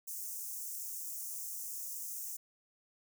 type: high-pass noise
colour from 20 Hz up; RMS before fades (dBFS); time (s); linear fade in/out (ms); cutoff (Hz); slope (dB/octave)
white; -42; 0.07-2.37; 10; 5900; 48
effects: none